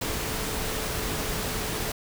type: tone in noise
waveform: sine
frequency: 434.8 Hz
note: A4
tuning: 21 cents flat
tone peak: -39 dBFS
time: 0.01-1.92 s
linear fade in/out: 5 ms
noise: pink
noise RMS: -30 dBFS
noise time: 0.01-1.92 s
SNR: -12 dB
effects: none